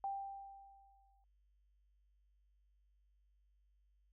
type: tone with exponential decay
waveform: sine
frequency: 788 Hz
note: G5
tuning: 9 cents sharp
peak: -36 dBFS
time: 0.04-1.24 s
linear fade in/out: 1 ms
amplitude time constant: 260 ms
effects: added 50 Hz sine -70 dBFS peak until 4.12 s